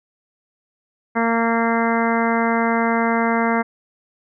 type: harmonic tone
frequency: 230 Hz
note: A#3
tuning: 23 cents flat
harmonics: 1 / 2 / 3 / 4 / 5 / 6 / 7 / 8 / 9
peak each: -20 / -24 / -24 / -24 / -27 / -28 / -28 / -32 / -28 dBFS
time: 1.15-3.63 s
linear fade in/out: 20 ms
effects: none